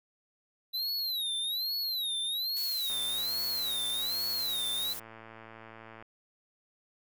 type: tone with vibrato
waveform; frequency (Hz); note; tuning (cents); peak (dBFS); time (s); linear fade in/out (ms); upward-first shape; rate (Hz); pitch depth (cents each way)
square; 3951; B7; 0; -31; 0.73-4.94; 20; sine; 1.2; 180
type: noise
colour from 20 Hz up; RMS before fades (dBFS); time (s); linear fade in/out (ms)
blue; -41; 2.56-5; 10
type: click train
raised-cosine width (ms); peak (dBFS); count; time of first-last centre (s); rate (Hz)
0.5; -33; 351; 2.9-6.025; 112
effects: none